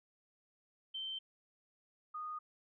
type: tone pair in turn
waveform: sine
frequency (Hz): 3110 / 1234.2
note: G7 / D#6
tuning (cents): -14 / -14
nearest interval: octave + major third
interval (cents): 1600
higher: first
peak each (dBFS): -39 / -40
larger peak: first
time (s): 0.94-1.19 / 2.14-2.39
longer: neither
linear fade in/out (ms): 10
effects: none